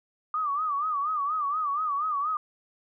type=tone with vibrato; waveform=sine; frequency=1192 Hz; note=D6; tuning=25 cents sharp; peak=-25 dBFS; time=0.34-2.37 s; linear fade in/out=2 ms; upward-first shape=sine; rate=4.2 Hz; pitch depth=120 cents each way; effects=none